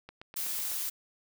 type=click train; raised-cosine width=0.3 ms; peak=-29 dBFS; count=6; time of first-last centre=0.09-0.717 s; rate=7.98 Hz
type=noise; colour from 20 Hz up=blue; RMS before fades=-34 dBFS; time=0.36-0.9 s; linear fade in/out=10 ms
effects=none